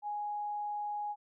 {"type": "tone", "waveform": "sine", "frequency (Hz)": 830.6, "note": "G#5", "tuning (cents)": 0, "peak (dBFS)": -34, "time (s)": [0.02, 1.16], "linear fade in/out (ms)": 50, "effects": []}